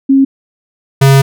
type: tone pair in turn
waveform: sine / square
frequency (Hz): 270.9 / 136.43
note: C#4 / C#3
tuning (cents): -40 / -27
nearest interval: octave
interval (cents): 1187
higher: first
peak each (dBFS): -4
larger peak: neither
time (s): 0.09-0.25 / 1.01-1.22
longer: second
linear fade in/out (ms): 10
effects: none